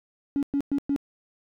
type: tone bursts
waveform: triangle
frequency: 281.3 Hz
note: C#4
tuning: 26 cents sharp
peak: -18 dBFS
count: 4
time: 0.36-0.962 s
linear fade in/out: 0 ms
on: 68 ms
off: 110 ms
effects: tanh soft clip ceiling -19 dBFS